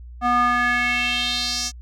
square tone with band-pass filter sweep, 243.3 Hz, B3, 26 cents flat, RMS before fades -21 dBFS, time 0.21-1.72 s, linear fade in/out 50 ms, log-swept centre 960 to 6100 Hz, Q 3.6, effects added 60 Hz sine -36 dBFS peak until 1.81 s

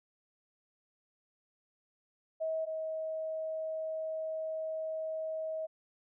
sine tone pair in turn, 640 / 635.6 Hz, D#5 / D#5, +49 / +37 cents, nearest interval unison, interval 12 cents, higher first, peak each -31 / -34 dBFS, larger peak first, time 2.4-2.66 / 2.66-5.67 s, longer second, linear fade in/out 20 ms, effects none

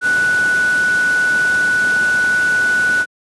sine tone in noise, 1480 Hz, F#6, in tune, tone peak -12 dBFS, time 0.01-3.06 s, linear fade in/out 50 ms, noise pink, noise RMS -27 dBFS, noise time 0.01-3.06 s, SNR +12 dB, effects high-pass 150 Hz 12 dB/octave + resampled to 24000 Hz

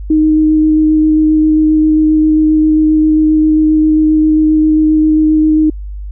sine tone with vibrato, 310 Hz, D#4, 6 cents flat, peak -6 dBFS, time 0.1-5.7 s, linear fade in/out 5 ms, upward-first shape square, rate 7.5 Hz, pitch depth 8 cents each way, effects added 50 Hz sine -21 dBFS peak until 6.11 s

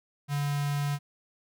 square tone with notch filter, 143.8 Hz, D3, 36 cents flat, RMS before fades -29 dBFS, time 0.28-0.99 s, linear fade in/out 50 ms, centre 450 Hz, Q 1.9, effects none

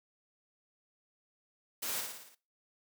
white noise with echo, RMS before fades -37 dBFS, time 1.82-2.01 s, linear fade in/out 10 ms, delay 57 ms, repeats 6, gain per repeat -4 dB, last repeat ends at 2.352 s, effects noise-tail reverb RT60 0.3 s tail -19 dB re dry + high-pass 200 Hz 12 dB/octave

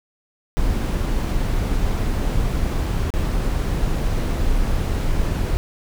brown noise with dropouts, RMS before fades -20 dBFS, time 0.57-5.57 s, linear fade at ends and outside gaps 0 ms, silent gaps 3.104-3.139 s, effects none

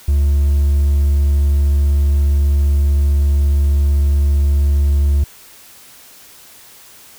triangle tone with hard clipping, 71.2 Hz, C#2, 47 cents sharp, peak -11 dBFS, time 0.08-5.24 s, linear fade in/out 5 ms, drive 5 dB, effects white hiss -42 dBFS RMS until 7.18 s

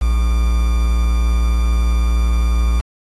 triangle tone with quantisation, 57.8 Hz, A#1, 14 cents flat, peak -10 dBFS, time 0.01-2.81 s, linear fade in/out 10 ms, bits 5, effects AAC 32 kbps

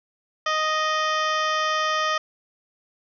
harmonic tone with a mistuned harmonic, 622.3 Hz, D#5, in tune, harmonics 1 / 2 / 3 / 4 / 5 / 6 / 7 / 8 / 9 / 10, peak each -29 / -23 / -28 / -35 / -32 / -37 / -44 / -38 / -38 / -44 dBFS, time 0.46-2.18 s, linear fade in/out 5 ms, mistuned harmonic 6, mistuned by -96 cents, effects none

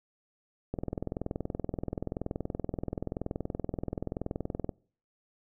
click train, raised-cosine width 2 ms, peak -19 dBFS, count 84, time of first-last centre 0.74-4.692 s, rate 21 Hz, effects noise-tail reverb RT60 0.5 s tail -26 dB re dry

